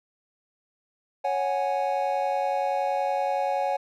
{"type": "chord", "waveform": "triangle", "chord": "C# suspended fourth", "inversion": "none", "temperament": "equal", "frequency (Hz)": [554.4, 740, 830.6], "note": ["C#5", "F#5", "G#5"], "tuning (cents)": [0, 0, 0], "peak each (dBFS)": -26, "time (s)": [1.24, 3.77], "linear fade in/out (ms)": 10, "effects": []}